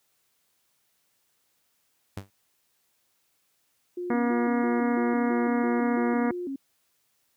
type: tone with exponential decay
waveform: sawtooth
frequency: 98.3 Hz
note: G2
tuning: 5 cents sharp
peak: -26 dBFS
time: 2.17-2.3 s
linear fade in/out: 0 ms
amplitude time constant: 27 ms
type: tone with vibrato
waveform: sine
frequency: 311.1 Hz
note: D#4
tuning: in tune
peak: -30 dBFS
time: 3.97-6.56 s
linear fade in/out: 5 ms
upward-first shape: square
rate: 3 Hz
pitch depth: 230 cents each way
type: harmonic tone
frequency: 239 Hz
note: A#3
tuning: 43 cents sharp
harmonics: 1 / 2 / 3 / 4 / 5 / 6 / 7 / 8 / 9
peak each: -24 / -30 / -34 / -36 / -38 / -40 / -41 / -42 / -43 dBFS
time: 4.1-6.31 s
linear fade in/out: 2 ms
effects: white hiss -71 dBFS RMS until 7.36 s + high-pass 60 Hz 12 dB/octave